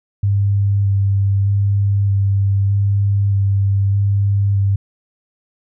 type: tone with vibrato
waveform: sine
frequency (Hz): 99.5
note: G2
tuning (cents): +26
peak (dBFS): -12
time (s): 0.23-4.76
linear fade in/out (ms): 5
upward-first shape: square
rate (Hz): 0.81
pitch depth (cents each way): 12
effects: none